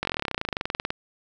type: slowing click train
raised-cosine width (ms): 0.3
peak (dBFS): -10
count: 26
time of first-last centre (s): 0.03-0.905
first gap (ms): 21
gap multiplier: 1.04
effects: none